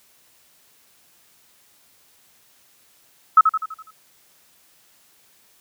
sine tone with echo, 1290 Hz, E6, 38 cents flat, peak -6 dBFS, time 3.37-3.41 s, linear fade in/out 5 ms, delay 83 ms, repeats 6, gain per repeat -6 dB, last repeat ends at 3.908 s, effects white hiss -57 dBFS RMS until 5.6 s + high-pass 60 Hz 12 dB/octave

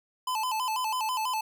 square tone with vibrato, 941 Hz, A#5, 16 cents sharp, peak -28 dBFS, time 0.27-1.41 s, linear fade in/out 5 ms, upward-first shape square, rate 6.1 Hz, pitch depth 130 cents each way, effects none

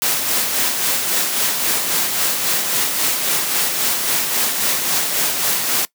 white noise with tremolo, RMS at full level -17 dBFS, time 0.02-5.85 s, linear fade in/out 0 ms, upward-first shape sine, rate 3.7 Hz, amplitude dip 40%, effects noise-tail reverb RT60 0.1 s tail -21 dB re dry + high-pass 150 Hz 12 dB/octave

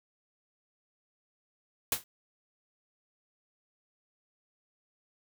white noise with exponential decay, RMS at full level -24 dBFS, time 1.92-2.04 s, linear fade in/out 2 ms, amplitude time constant 26 ms, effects none

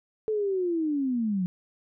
sine linear sweep, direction down, 440 to 174.61 Hz, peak -24 dBFS, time 0.28-1.46 s, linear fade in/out 0 ms, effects none

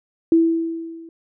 sine tone with level ramp, 329.6 Hz, E4, in tune, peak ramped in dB -9 to -37 dBFS, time 0.32-1.09 s, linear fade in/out 2 ms, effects none

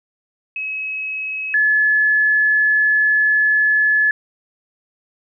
sine tone pair in turn, 2563 / 1716 Hz, E7 / A6, -49 / -44 cents, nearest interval perfect fifth, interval 695 cents, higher first, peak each -22 / -12 dBFS, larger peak second, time 0.56-1.54 / 1.54-4.11 s, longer second, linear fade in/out 2 ms, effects none

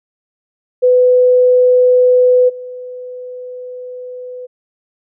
sine tone with level steps, 500 Hz, B4, 21 cents sharp, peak -6 / -25 dBFS, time 0.82-4.47 s, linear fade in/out 20 ms, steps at 2.48 s, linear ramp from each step 20 ms, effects none

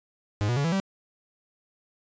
45% pulse tone with pitch steps, 103.83 / 121.35 / 141.84 / 165.77 / 193.75 Hz, G#2 / B2 / C#3 / E3 / G3, 0 / -30 / +40 / +10 / -20 cents, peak -23 dBFS, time 0.41-0.8 s, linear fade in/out 0 ms, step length 78 ms, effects resampled to 16000 Hz

